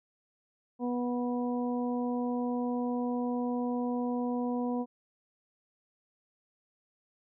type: harmonic tone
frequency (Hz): 244.7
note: B3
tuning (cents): -16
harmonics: 1 / 2 / 3 / 4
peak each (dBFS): -30 / -36 / -40 / -42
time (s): 0.79-4.86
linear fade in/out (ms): 50
effects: none